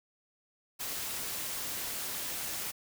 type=noise; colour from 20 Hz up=white; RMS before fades=-37 dBFS; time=0.79-2.72 s; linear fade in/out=20 ms; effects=none